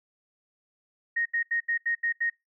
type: tone bursts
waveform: sine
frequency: 1864.7 Hz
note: A#6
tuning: in tune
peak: -24 dBFS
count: 7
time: 1.16-2.3 s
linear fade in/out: 10 ms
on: 96 ms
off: 78 ms
effects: noise-tail reverb RT60 0.2 s tail -23 dB re dry